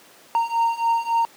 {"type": "beating tone pair", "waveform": "triangle", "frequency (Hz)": [921, 924.6], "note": ["A#5", "A#5"], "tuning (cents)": [-21, -14], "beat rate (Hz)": 3.6, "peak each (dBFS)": [-21, -19], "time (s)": [0.35, 1.25], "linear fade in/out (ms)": 0, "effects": ["pink hiss -49 dBFS RMS until 1.36 s", "high-pass 300 Hz 12 dB/octave"]}